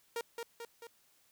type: tone with echo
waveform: sawtooth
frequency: 466.2 Hz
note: A#4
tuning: in tune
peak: -31 dBFS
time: 0.16-0.21 s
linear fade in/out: 2 ms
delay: 220 ms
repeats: 3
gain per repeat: -4 dB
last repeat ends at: 0.87 s
effects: white hiss -69 dBFS RMS until 1.31 s